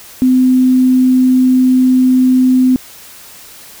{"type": "tone", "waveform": "sine", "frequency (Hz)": 255.9, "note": "C4", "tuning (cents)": -38, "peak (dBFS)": -6, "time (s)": [0.22, 2.76], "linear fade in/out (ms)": 0, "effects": ["white hiss -36 dBFS RMS until 3.8 s"]}